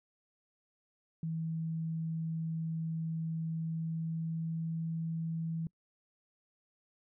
sine tone with pitch glide, 162.1 to 163.42 Hz, E3 to E3, -29 to -15 cents, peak -33 dBFS, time 1.23-5.67 s, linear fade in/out 2 ms, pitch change +14 cents, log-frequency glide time 3.43-4.86 s, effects noise-tail reverb RT60 0.1 s tail -26 dB re dry

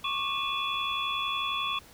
sine tone cluster, 1099 / 1170 / 2453 / 2651 / 3412 Hz, C#6 / D6 / D#7 / E7 / G#7, -15 / -7 / -25 / +9 / +46 cents, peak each -32 / -38 / -38 / -38 / -32 dBFS, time 0.04-1.79 s, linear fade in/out 5 ms, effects pink hiss -53 dBFS RMS until 1.93 s

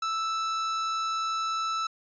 45% pulse tone, 1318.5 Hz, E6, in tune, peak -27 dBFS, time 0.02-1.87 s, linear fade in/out 5 ms, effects resampled to 16000 Hz

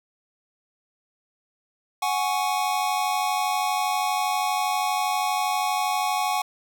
square chord, F# suspended second, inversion none, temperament just, 740 / 832.5 / 1110 Hz, F#5 / G#5 / C#6, 0 / +4 / +2 cents, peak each -27 / -27 / -29 dBFS, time 2.02-6.42 s, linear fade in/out 5 ms, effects none

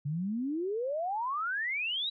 sine exponential sweep, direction up, 138.59 to 3953 Hz, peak -30 dBFS, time 0.05-2.1 s, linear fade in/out 10 ms, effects none

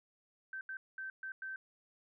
sine tone bursts at uneven times, 1550 Hz, G6, 20 cents flat, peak -40 dBFS, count 5, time 0.53-0.61 / 0.69-0.77 / 0.98-1.1 / 1.23-1.32 / 1.42-1.56 s, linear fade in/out 2 ms, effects none

